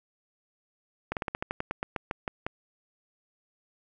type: slowing click train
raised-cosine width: 0.5 ms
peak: -15 dBFS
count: 14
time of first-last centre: 1.12-2.465 s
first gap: 48 ms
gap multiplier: 1.12
effects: none